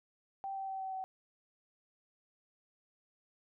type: tone with pitch steps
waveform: sine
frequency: 780 / 774.6 / 769.3 / 763.9 / 758.7 Hz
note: G5 / G5 / G5 / G5 / F#5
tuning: -9 / -21 / -33 / -45 / +43 cents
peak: -37 dBFS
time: 0.44-1.04 s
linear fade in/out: 0 ms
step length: 120 ms
effects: none